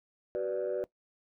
sine chord, B minor, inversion second, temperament equal with one note detuned, 377.6 / 493.9 / 587.3 Hz, F#4 / B4 / D5, +35 / 0 / 0 cents, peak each -33 dBFS, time 0.35-0.84 s, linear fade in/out 0 ms, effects noise-tail reverb RT60 0.1 s tail -20 dB re dry + tanh soft clip ceiling -25 dBFS

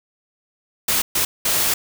white noise bursts at uneven times, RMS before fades -19 dBFS, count 3, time 0.88-1.02 / 1.15-1.25 / 1.45-1.74 s, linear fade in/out 5 ms, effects none

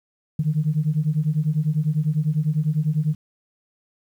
sine beating tone pair, 148.2 / 158.2 Hz, D3 / D#3, +16 / +29 cents, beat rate 10 Hz, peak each -21 dBFS, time 0.39-3.15 s, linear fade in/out 5 ms, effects tanh soft clip ceiling -11 dBFS + 9-bit

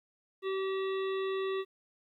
harmonic tone, 384.3 Hz, G4, 34 cents flat, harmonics 1 / 3 / 5 / 7 / 9 / 10, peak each -31 / -41 / -45 / -48 / -50 / -51 dBFS, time 0.42-1.65 s, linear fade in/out 50 ms, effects 12-bit

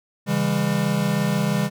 square chord, C# diminished, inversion none, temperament equal with one note detuned, 138.59 / 164.81 / 201.2 Hz, C#3 / E3 / G3, 0 / 0 / +45 cents, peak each -26 / -25 / -23 dBFS, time 0.26-1.7 s, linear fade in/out 50 ms, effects none

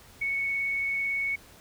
sine tone with vibrato, 2217 Hz, C#7, in tune, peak -26 dBFS, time 0.21-1.36 s, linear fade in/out 10 ms, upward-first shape triangle, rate 18 Hz, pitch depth 10 cents each way, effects added 80 Hz sine -61 dBFS peak until 1.6 s + pink hiss -53 dBFS RMS until 1.6 s

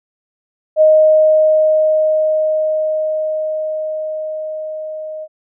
sine tone with level ramp, 622.3 Hz, D#5, in tune, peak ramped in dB -5 to -24 dBFS, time 0.76-5.28 s, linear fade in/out 50 ms, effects none

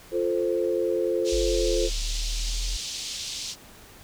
sine chord, F major, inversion none, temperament equal, 349.2 / 440 / 523.3 Hz, F4 / A4 / C5, 0 / 0 / 0 cents, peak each -26 / -27 / -27 dBFS, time 0.11-1.9 s, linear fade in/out 50 ms
white band-pass noise, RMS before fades -34 dBFS, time 1.24-3.56 s, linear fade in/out 50 ms, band 3000 to 6400 Hz, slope 24 dB/octave
sine linear two-way sweep, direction down then up, 51.91 to 36.1 to 42.37 Hz, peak -26 dBFS, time 1.32-2.77 s, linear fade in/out 10 ms, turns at 1.78 s
effects pink hiss -49 dBFS RMS until 4.03 s

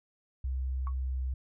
sine tone with pitch glide, 65.1 to 64.69 Hz, C2 to C2, -8 to -19 cents, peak -29 dBFS, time 0.44-1.34 s, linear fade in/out 5 ms, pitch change -11 cents, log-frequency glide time 1-1.19 s
sine tone with exponential decay, 1108.7 Hz, C#6, in tune, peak -34 dBFS, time 0.87-0.94 s, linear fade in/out 1 ms, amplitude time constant 15 ms
effects tanh soft clip ceiling -24 dBFS

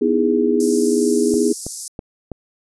sine chord, E major seventh, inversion second, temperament just, 247.2 / 309 / 329.6 / 412 Hz, B3 / D#4 / E4 / G#4, +2 / -12 / 0 / -14 cents, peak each -19 / -22 / -21 / -17 dBFS, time 0.01-1.53 s, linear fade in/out 10 ms
white high-pass noise, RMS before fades -27 dBFS, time 0.6-1.88 s, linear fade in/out 2 ms, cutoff 5000 Hz, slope 48 dB/octave
click train, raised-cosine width 2 ms, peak -15 dBFS, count 4, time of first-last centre 1.34-2.317 s, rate 3.07 Hz
effects resampled to 24000 Hz

